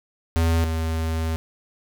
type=tone pair in turn; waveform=square; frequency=82.41 / 80.85 Hz; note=E2 / E2; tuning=0 / -33 cents; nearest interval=unison; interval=33 cents; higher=first; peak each=-18 / -23 dBFS; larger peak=first; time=0.36-0.64 / 0.64-1.36 s; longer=second; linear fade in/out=0 ms; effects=none